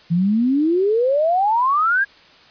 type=exponential sweep; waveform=sine; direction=up; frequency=162.8 to 1661.2 Hz; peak=-14 dBFS; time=0.1-2.05 s; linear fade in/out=20 ms; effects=white hiss -48 dBFS RMS until 2.5 s + resampled to 11025 Hz